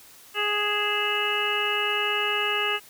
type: harmonic tone with a mistuned harmonic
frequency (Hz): 415.3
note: G#4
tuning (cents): 0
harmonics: 1 / 2 / 3 / 4 / 5 / 6 / 7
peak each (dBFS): -31 / -34 / -30 / -31 / -33 / -29 / -28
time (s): 0.34-2.8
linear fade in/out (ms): 50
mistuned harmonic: 6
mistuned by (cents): +90
effects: white hiss -50 dBFS RMS until 2.89 s